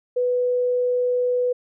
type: tone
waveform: sine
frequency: 494.8 Hz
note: B4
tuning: 3 cents sharp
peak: -18 dBFS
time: 0.16-1.53 s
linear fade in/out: 10 ms
effects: none